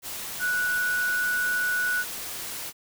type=tone in noise; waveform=sine; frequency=1474 Hz; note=F#6; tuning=7 cents flat; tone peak=-23 dBFS; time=0.39-2.05 s; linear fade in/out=50 ms; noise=white; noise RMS=-35 dBFS; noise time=0.02-2.73 s; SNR=+9 dB; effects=none